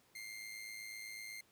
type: tone with amplitude modulation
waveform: sawtooth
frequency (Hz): 2106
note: C7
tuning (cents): +11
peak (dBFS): -40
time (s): 0.15-1.41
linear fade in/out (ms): 5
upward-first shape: sine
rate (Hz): 108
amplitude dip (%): 55
effects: pink hiss -70 dBFS RMS until 1.51 s + high-pass 100 Hz 12 dB/octave